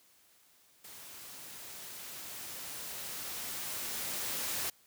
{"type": "noise with level ramp", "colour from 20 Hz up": "white", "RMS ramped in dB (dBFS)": [-50, -35], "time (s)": [0.84, 4.7], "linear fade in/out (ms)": 5, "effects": ["white hiss -65 dBFS RMS until 4.86 s", "high-pass 60 Hz 12 dB/octave"]}